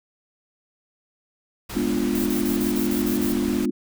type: noise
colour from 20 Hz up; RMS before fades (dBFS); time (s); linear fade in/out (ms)
pink; -34; 1.69-3.66; 10
type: chord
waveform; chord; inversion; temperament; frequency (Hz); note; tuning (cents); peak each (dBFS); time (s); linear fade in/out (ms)
sine; G# diminished seventh; none; equal; 207.7 / 246.9 / 293.7 / 349.2; G#3 / B3 / D4 / F4; 0 / 0 / 0 / 0; -26 / -25 / -26 / -27; 1.75-3.71; 10
type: noise bursts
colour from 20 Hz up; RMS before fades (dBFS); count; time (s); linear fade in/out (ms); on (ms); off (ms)
violet; -32; 8; 2.15-3.324; 2; 110; 42
effects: none